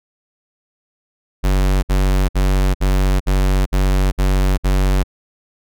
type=tone bursts; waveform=square; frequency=47.4 Hz; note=F#1; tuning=43 cents sharp; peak=-13 dBFS; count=8; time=1.43-5.036 s; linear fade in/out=20 ms; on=400 ms; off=58 ms; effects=none